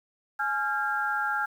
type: tone cluster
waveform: sine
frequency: 840 / 1383 / 1619 Hz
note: G#5 / F6 / G#6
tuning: +19 / -17 / -45 cents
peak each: -31 / -28 / -31 dBFS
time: 0.39-1.46 s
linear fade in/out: 10 ms
effects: 9-bit